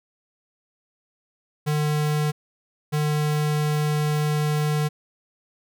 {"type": "tone pair in turn", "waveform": "square", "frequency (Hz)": [150.4, 150.4], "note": ["D3", "D3"], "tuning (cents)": [42, 42], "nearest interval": "unison", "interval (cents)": 0, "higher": "neither", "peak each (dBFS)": -21, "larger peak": "neither", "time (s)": [[1.66, 2.32], [2.92, 4.89]], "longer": "second", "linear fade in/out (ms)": 20, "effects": []}